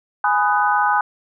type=chord; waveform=sine; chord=G# minor seventh; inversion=none; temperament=just; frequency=830.6 / 996.7 / 1245.9 / 1495.1 Hz; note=G#5 / B5 / D#6 / F#6; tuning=0 / +16 / +2 / +18 cents; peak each=-18 / -21 / -21 / -21 dBFS; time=0.24-1.01 s; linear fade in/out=2 ms; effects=none